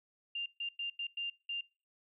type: tone bursts at uneven times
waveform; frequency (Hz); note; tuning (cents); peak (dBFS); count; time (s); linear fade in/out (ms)
sine; 2794; F7; 0; -35; 6; 0.35-0.46 / 0.6-0.69 / 0.79-0.9 / 0.99-1.07 / 1.17-1.3 / 1.49-1.61; 5
effects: noise-tail reverb RT60 0.4 s tail -26 dB re dry